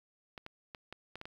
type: clicks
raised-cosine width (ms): 0.3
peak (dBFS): -28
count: 7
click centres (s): 0.378 / 0.464 / 0.748 / 0.926 / 1.156 / 1.214 / 1.255
effects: 9-bit